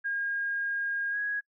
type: tone with pitch glide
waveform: sine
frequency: 1623 to 1659 Hz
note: G#6 to G#6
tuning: -40 to -2 cents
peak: -28 dBFS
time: 0.04-1.41 s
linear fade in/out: 20 ms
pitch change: +38 cents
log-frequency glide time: 1.11-1.17 s
effects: noise-tail reverb RT60 0.1 s tail -25 dB re dry